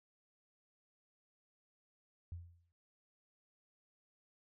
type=tone with exponential decay; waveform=sine; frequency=86.1 Hz; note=F2; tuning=24 cents flat; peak=-40 dBFS; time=2.32-2.72 s; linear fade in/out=0 ms; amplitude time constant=85 ms; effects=none